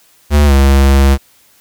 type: tone with pitch glide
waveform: square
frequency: 73.3 to 68.39 Hz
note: D2 to C#2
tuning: -3 to -23 cents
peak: -6 dBFS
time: 0.3-1.18 s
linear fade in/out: 50 ms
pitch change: -120 cents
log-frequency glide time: 0.45-0.53 s
effects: white hiss -49 dBFS RMS until 1.6 s